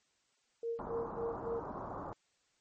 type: tone with tremolo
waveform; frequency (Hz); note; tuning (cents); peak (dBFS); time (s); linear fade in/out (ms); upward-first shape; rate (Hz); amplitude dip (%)
sine; 463.4; A#4; -10; -33; 0.63-1.6; 2; sine; 3.6; 100
type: low-pass noise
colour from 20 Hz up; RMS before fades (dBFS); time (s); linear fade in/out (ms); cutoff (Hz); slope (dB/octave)
white; -43; 0.79-2.13; 0; 1200; 48
effects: white hiss -75 dBFS RMS until 2.6 s + MP3 32 kbps